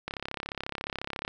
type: click train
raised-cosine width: 0.3 ms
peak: -17 dBFS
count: 42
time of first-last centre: 0.08-1.279 s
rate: 34.2 Hz
effects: none